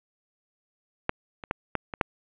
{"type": "clicks", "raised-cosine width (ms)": 0.5, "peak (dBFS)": [-8, -23, -11, -10, -18, -6], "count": 6, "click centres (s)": [1.094, 1.438, 1.511, 1.753, 1.938, 2.012], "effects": ["resampled to 8000 Hz", "7-bit"]}